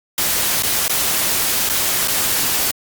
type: noise with dropouts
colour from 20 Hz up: white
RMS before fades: -18 dBFS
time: 0.18-2.71 s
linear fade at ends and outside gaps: 2 ms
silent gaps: 0.624-0.633 / 0.881-0.895 / 1.691-1.697 / 2.076-2.081 s
effects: Opus 48 kbps